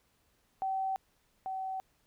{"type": "tone pair in turn", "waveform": "sine", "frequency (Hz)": [767, 761.3], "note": ["G5", "F#5"], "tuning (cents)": [-38, 49], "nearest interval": "unison", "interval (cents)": 13, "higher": "first", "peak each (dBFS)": [-30, -34], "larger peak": "first", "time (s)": [[0.62, 0.96], [1.46, 1.8]], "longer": "neither", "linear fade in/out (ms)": 0, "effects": ["pink hiss -72 dBFS RMS until 2.06 s"]}